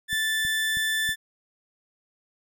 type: tone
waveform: 30% pulse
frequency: 1760 Hz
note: A6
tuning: in tune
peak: -21 dBFS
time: 0.08-1.16 s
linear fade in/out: 50 ms
type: click train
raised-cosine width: 5 ms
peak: -28 dBFS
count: 4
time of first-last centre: 0.13-1.092 s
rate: 3.12 Hz
effects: none